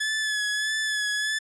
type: tone with vibrato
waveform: sawtooth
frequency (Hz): 1716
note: A6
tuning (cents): -44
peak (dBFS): -21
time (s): 0-1.39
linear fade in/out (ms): 10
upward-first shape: sine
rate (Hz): 1.6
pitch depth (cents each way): 33
effects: resampled to 22050 Hz